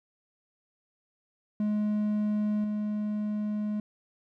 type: tone with level steps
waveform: triangle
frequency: 210.4 Hz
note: G#3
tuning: 23 cents sharp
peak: -23 / -26 dBFS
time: 1.6-3.8 s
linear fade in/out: 2 ms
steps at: 2.64 s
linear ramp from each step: 2 ms
effects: none